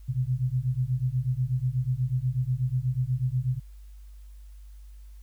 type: beating tone pair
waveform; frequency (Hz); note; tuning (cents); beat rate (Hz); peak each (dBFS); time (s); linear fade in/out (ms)
sine; 123.47 / 131.67; B2 / C3; 0 / +11; 8.2; -27; 0.08-3.6; 20
effects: added 50 Hz sine -43 dBFS peak until 5.22 s + white hiss -66 dBFS RMS until 5.22 s